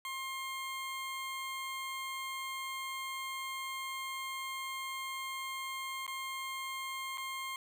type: tone with dropouts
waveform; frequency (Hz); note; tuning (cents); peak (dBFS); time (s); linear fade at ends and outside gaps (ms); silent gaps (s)
20% pulse; 1064; C6; +29; -33; 0.05-7.56; 1; 6.066-6.078 / 7.174-7.18
effects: none